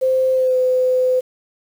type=tone with pitch glide; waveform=sine; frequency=520 to 509.3 Hz; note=C5 to C5; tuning=-11 to -47 cents; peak=-13 dBFS; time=0.01-1.21 s; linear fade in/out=20 ms; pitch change=-36 cents; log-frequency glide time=0.33-0.57 s; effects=7-bit